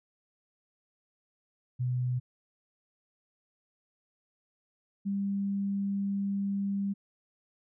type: tone pair in turn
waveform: sine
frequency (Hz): 125.1 / 198.58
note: B2 / G3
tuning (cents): +23 / +23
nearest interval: minor sixth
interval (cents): 800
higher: second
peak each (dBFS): -27 / -28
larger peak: first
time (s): 1.79-2.2 / 5.05-6.94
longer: second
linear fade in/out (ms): 20
effects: none